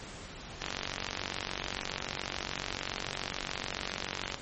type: click train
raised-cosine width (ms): 0.2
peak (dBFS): -15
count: 176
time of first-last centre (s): 0.62-4.343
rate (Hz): 47
effects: pink hiss -45 dBFS RMS until 4.41 s + MP3 32 kbps